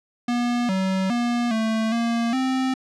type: tone with pitch steps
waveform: square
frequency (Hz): 241.2 / 189.8 / 239.3 / 221.6 / 232.8 / 260.9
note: B3 / F#3 / A#3 / A3 / A#3 / C4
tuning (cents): -41 / +44 / +46 / +13 / -2 / -5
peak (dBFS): -21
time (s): 0.28-2.74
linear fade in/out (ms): 5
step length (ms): 410
effects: low-pass 6000 Hz 12 dB/octave